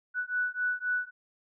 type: beating tone pair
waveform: sine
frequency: 1480 / 1483.8 Hz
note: F#6 / F#6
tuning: 0 / +4 cents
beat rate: 3.8 Hz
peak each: -31 dBFS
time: 0.14-1.11 s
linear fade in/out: 50 ms
effects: none